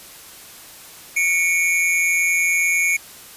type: tone pair together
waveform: square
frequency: 2219 / 2390 Hz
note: C#7 / D7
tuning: +1 / +30 cents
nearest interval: minor second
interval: 129 cents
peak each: -18 / -22 dBFS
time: 1.16-2.97 s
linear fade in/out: 10 ms
effects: white hiss -41 dBFS RMS until 3.36 s + resampled to 32000 Hz

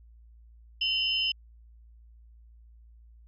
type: tone cluster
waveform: sine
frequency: 2772 / 3042 / 5180 Hz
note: F7 / F#7 / E8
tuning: -14 / +47 / -31 cents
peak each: -30 / -27 / -35 dBFS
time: 0.81-1.32 s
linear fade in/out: 5 ms
effects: added 57 Hz sine -51 dBFS peak until 3.27 s

